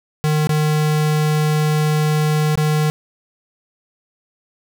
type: tone with dropouts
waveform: square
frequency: 152.7 Hz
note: D#3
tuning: 32 cents flat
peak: -15 dBFS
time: 0.24-2.9 s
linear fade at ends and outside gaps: 0 ms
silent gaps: 0.471-0.493 / 2.555-2.575 s
effects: none